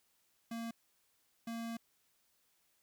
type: tone bursts at uneven times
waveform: square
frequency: 230 Hz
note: A#3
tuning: 23 cents flat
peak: -40 dBFS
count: 2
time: 0.51-0.71 / 1.47-1.77 s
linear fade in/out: 5 ms
effects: white hiss -75 dBFS RMS until 2.82 s